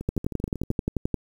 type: two click trains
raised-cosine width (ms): 3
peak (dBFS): -20 / -11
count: 10 / 13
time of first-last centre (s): 0.01-0.713 / 0.09-1.143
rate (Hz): 12.8 / 11.4
effects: 8-bit